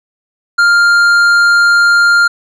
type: tone with tanh clipping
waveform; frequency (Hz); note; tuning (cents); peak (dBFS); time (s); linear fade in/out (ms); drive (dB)
triangle; 1400; F6; +4; -7; 0.58-2.28; 10; 13
effects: none

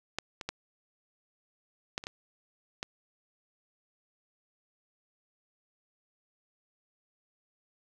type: clicks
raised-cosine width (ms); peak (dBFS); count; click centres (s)
0.2; -14 / -21 / -16 / -15 / -25 / -19 / -17; 7; 0.186 / 0.412 / 0.49 / 1.979 / 2.039 / 2.069 / 2.829
effects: none

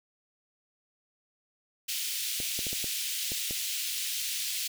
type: high-pass noise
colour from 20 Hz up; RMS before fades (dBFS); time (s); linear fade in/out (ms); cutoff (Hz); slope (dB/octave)
pink; -33; 1.88-4.68; 10; 2700; 24
type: clicks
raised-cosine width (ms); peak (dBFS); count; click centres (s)
2; -26; 7; 2.402 / 2.591 / 2.668 / 2.73 / 2.843 / 3.319 / 3.509
effects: none

